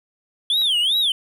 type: tone with vibrato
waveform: triangle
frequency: 3322 Hz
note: G#7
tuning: in tune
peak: -15 dBFS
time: 0.5-1.12 s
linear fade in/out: 2 ms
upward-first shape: sine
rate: 2.6 Hz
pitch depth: 270 cents each way
type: click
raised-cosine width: 0.2 ms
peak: -22 dBFS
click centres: 0.618 s
effects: none